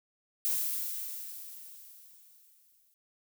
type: noise with exponential decay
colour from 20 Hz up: violet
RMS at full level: -29 dBFS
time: 0.45-2.94 s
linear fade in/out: 0 ms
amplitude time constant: 540 ms
effects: none